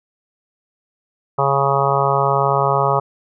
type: harmonic tone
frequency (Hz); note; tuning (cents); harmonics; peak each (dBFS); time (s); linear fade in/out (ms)
138.59; C#3; 0; 1 / 3 / 4 / 5 / 6 / 7 / 8 / 9; -22 / -22 / -22 / -22 / -22 / -22 / -22 / -22; 1.38-3; 10
effects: none